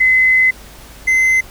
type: tone pair in turn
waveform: sine / triangle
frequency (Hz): 2039 / 2056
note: C7 / C7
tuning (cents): -45 / -31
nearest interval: unison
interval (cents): 14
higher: second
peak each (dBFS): -8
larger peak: neither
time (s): 0-0.51 / 1.07-1.41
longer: first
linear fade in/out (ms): 10
effects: added 50 Hz sine -39 dBFS peak until 1.5 s + pink hiss -39 dBFS RMS until 1.5 s